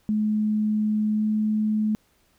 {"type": "tone with pitch glide", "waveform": "sine", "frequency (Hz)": [213.3, 214.5], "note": ["G#3", "A3"], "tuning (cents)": [46, -44], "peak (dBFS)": -20, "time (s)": [0.09, 1.95], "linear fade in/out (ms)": 0, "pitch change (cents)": 10, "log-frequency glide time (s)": [1.16, 1.23], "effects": ["pink hiss -64 dBFS RMS until 2.38 s"]}